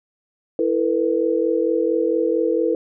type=chord; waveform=sine; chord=E suspended fourth; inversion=none; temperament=equal with one note detuned; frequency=329.6 / 449.5 / 493.9 Hz; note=E4 / A4 / B4; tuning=0 / +37 / 0 cents; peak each=-21 dBFS; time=0.59-2.75 s; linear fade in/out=2 ms; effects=none